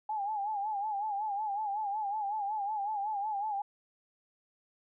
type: tone with vibrato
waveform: sine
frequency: 830.6 Hz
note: G#5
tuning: in tune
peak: -31 dBFS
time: 0.09-3.62 s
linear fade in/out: 5 ms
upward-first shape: sine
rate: 5.4 Hz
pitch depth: 92 cents each way
effects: none